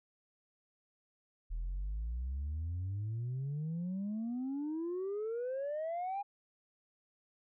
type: exponential sweep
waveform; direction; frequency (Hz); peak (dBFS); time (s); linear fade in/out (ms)
sine; up; 39.3 to 820; -33; 1.5-6.23; 20
effects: tanh soft clip ceiling -33 dBFS